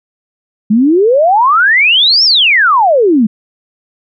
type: exponential two-way sweep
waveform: sine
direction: up then down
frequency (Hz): 202.8 to 5588 to 202.8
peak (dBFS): -5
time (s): 0.7-3.27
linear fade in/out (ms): 10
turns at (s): 2.24
effects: none